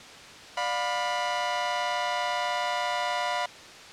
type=chord; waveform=sawtooth; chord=B diminished; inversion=first; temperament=just; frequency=592.7 / 711.2 / 987.8 Hz; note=D5 / F5 / B5; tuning=+16 / +31 / 0 cents; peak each=-30 / -26 / -26 dBFS; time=0.57-3.46 s; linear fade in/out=5 ms; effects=white hiss -45 dBFS RMS until 3.92 s + low-pass 5000 Hz 12 dB/octave